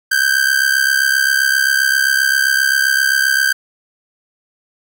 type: ring-modulated tone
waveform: 45% pulse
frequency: 1564 Hz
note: G6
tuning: 4 cents flat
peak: -9 dBFS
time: 0.11-3.53 s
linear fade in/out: 10 ms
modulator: 33.8 Hz
effects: none